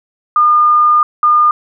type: tone pair in turn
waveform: sine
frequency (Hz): 1213 / 1213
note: D#6 / D#6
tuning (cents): -44 / -44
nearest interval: unison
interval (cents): 0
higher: neither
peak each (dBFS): -6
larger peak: neither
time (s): 0.36-1.03 / 1.23-1.51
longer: first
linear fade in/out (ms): 2
effects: none